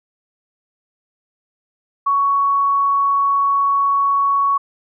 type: tone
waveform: sine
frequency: 1116 Hz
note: C#6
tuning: 11 cents sharp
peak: -13 dBFS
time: 2.06-4.58 s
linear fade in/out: 10 ms
effects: none